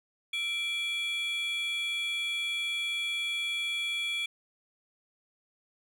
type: tone pair together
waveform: triangle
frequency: 2349 / 3364 Hz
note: D7 / G#7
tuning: 0 / +22 cents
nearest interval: tritone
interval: 622 cents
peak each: -29 / -30 dBFS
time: 0.33-4.26 s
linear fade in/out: 5 ms
effects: tanh soft clip ceiling -25 dBFS